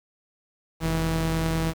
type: tone pair together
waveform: sawtooth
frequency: 43.03 / 162.3 Hz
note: F1 / E3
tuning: -25 / -27 cents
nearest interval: octave + major seventh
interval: 2298 cents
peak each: -25 / -20 dBFS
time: 0.8-1.74 s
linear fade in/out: 50 ms
effects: 8-bit